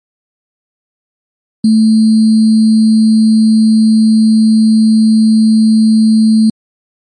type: tone with sample-and-hold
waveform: sine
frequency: 220 Hz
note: A3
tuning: in tune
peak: -4 dBFS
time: 1.64-6.5 s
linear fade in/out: 5 ms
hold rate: 4410 Hz
effects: MP3 48 kbps